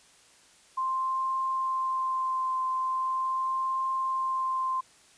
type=tone with vibrato; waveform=sine; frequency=1046.5 Hz; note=C6; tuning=in tune; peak=-26 dBFS; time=0.77-4.81 s; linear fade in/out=10 ms; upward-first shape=triangle; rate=0.4 Hz; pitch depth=13 cents each way; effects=white hiss -58 dBFS RMS until 5.17 s + resampled to 22050 Hz